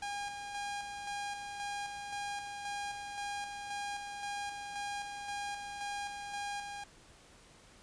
sawtooth tone with tremolo, 812 Hz, G#5, 39 cents flat, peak -33 dBFS, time 0.02-6.84 s, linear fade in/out 5 ms, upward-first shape square, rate 1.9 Hz, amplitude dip 40%, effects pink hiss -59 dBFS RMS until 7.82 s + resampled to 22050 Hz

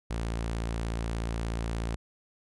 sawtooth tone, 56.7 Hz, A#1, 47 cents flat, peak -26 dBFS, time 0.1-1.96 s, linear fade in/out 10 ms, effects resampled to 24000 Hz

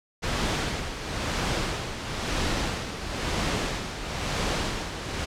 pink noise with tremolo, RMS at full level -26 dBFS, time 0.22-5.26 s, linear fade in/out 20 ms, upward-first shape sine, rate 1 Hz, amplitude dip 60%, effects low-pass 6000 Hz 12 dB/octave

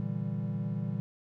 triangle chord, E half-diminished seventh, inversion second, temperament equal, 116.54 / 146.83 / 164.81 / 196 Hz, Bb2 / D3 / E3 / G3, 0 / 0 / 0 / 0 cents, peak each -34 / -35 / -35 / -34 dBFS, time 0-1 s, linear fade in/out 0 ms, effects none

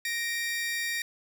sawtooth tone pair together, 1864.7 / 2351 Hz, A#6 / D7, 0 / +1 cents, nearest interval major third, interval 401 cents, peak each -27 / -31 dBFS, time 0.05-1.02 s, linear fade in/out 2 ms, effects 9-bit

